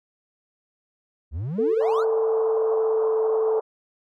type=exponential sweep; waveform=triangle; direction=up; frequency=66.3 to 1568 Hz; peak=-24 dBFS; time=1.31-2.05 s; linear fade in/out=50 ms
type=tone with pitch glide; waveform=sine; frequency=444.8 to 441 Hz; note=A4 to A4; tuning=+19 to +4 cents; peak=-19 dBFS; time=1.58-3.6 s; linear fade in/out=10 ms; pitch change=-15 cents; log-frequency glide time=2.27-3.12 s
type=band-pass noise; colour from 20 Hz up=white; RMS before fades=-34 dBFS; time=1.8-3.61 s; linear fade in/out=10 ms; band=460 to 1100 Hz; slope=48 dB/octave
effects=none